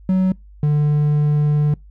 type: tone pair in turn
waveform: triangle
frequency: 187 / 148.42 Hz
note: F#3 / D3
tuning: +19 / +19 cents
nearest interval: major third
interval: 400 cents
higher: first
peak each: -11 dBFS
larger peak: neither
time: 0.09-0.32 / 0.63-1.74 s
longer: second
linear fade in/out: 2 ms
effects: noise-tail reverb RT60 0.2 s tail -25 dB re dry + added 50 Hz sine -40 dBFS peak until 1.9 s